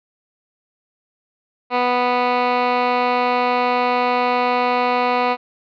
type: tone with band-pass filter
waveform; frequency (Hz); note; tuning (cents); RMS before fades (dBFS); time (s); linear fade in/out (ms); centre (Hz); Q
15% pulse; 246.9; B3; 0; -18; 1.7-5.37; 50; 1300; 0.71
effects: resampled to 11025 Hz